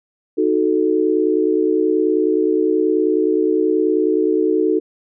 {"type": "chord", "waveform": "sine", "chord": "D# diminished", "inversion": "none", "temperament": "equal", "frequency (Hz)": [311.1, 370, 440], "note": ["D#4", "F#4", "A4"], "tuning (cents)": [0, 0, 0], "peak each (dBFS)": -18, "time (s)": [0.37, 4.8], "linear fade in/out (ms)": 20, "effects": []}